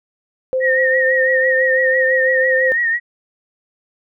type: tone with tremolo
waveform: sine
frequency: 519 Hz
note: C5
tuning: 14 cents flat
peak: -14 dBFS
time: 0.53-2.72 s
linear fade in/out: 0 ms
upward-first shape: triangle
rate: 7.6 Hz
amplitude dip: 25%
type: tone with vibrato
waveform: sine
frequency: 1864.7 Hz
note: A#6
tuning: in tune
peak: -14 dBFS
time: 0.6-3 s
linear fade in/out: 50 ms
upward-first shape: triangle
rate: 6 Hz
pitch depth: 67 cents each way
effects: none